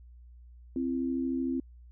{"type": "tone pair together", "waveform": "sine", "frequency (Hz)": [262, 335.2], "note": ["C4", "E4"], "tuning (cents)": [2, 29], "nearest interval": "major third", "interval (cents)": 427, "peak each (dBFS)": [-29, -34], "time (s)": [0.76, 1.6], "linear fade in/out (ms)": 2, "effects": ["added 60 Hz sine -49 dBFS peak until 1.91 s"]}